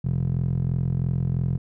15% pulse tone with band-pass filter, 43 Hz, F1, 26 cents flat, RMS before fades -24 dBFS, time 0.04-1.58 s, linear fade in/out 10 ms, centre 140 Hz, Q 2.8, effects none

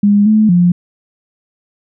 sine tone with pitch steps, 204.2 / 215.7 / 176 Hz, G#3 / A3 / F3, -29 / -34 / +14 cents, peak -6 dBFS, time 0.03-0.72 s, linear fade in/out 5 ms, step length 230 ms, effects none

